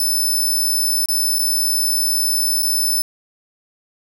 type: tone with dropouts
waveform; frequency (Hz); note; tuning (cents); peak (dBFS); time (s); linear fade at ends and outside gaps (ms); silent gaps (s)
10% pulse; 5274; E8; 0; -10; 0-3.02; 2; 1.058-1.086 / 1.386-1.391 / 2.624-2.629
effects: none